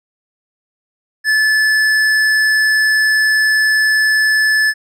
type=tone with hard clipping; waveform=sine; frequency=1735 Hz; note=A6; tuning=25 cents flat; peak=-12 dBFS; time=1.24-4.74 s; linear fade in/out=50 ms; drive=10 dB; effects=none